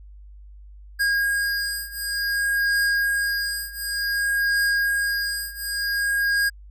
square beating tone pair, 1629 / 1629.55 Hz, G#6 / G#6, -34 / -33 cents, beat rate 0.55 Hz, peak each -24 / -26 dBFS, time 0.99-6.5 s, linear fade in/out 20 ms, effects added 50 Hz sine -41 dBFS peak until 6.7 s

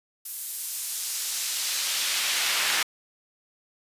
brown noise with high-pass filter sweep, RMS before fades -28 dBFS, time 0.25-2.83 s, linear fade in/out 5 ms, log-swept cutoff 12000 to 2000 Hz, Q 0.78, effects resampled to 32000 Hz

